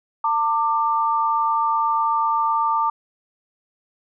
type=tone pair together; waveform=sine; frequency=902 / 1183.7 Hz; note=A5 / D6; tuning=+43 / +13 cents; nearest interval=perfect fourth; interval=470 cents; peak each=-20 dBFS; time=0.24-2.9 s; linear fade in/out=5 ms; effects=none